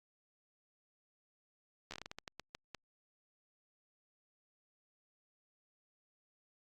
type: slowing click train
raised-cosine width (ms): 0.2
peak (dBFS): -27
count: 13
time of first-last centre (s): 1.91-2.747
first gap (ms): 12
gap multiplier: 1.29
effects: Opus 48 kbps